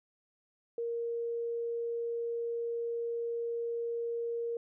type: tone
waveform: sine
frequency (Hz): 467.3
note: A#4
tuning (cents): +4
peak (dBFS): -32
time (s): 0.78-4.57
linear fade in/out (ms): 2
effects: none